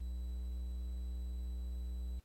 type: tone with quantisation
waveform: triangle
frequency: 60.9 Hz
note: B1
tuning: 24 cents flat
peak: -36 dBFS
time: 0-2.2 s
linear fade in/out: 10 ms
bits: 11
effects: pink hiss -75 dBFS RMS until 2.24 s + AAC 48 kbps